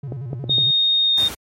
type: tone with vibrato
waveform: triangle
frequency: 128.6 Hz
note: C3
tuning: 30 cents flat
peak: -24 dBFS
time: 0.03-0.71 s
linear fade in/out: 5 ms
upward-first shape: square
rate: 11 Hz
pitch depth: 160 cents each way
type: clicks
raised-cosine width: 2 ms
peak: -15 dBFS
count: 5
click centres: 0.122 / 0.331 / 0.441 / 0.495 / 0.583 s
type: tone with pitch glide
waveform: sine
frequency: 3703 to 3677 Hz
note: A#7 to A#7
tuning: -12 to -24 cents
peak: -14 dBFS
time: 0.49-1.29 s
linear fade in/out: 20 ms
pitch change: -12 cents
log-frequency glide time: 1.04-1.17 s
type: noise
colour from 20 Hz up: pink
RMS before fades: -31 dBFS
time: 1.17-1.35 s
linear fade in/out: 10 ms
effects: high-pass 80 Hz 12 dB/octave + MP3 64 kbps